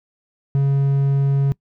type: tone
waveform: triangle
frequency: 138.59 Hz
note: C#3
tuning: in tune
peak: -12 dBFS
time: 0.55-1.52 s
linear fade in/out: 0 ms
effects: noise-tail reverb RT60 0.1 s tail -23 dB re dry